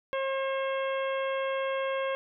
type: harmonic tone with a mistuned harmonic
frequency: 537 Hz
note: C5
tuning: 45 cents sharp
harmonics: 1 / 2 / 3 / 4 / 5 / 6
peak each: -29 / -35 / -39 / -41 / -43 / -45 dBFS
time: 0.13-2.15 s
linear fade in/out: 0 ms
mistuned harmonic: 6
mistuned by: +16 cents
effects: none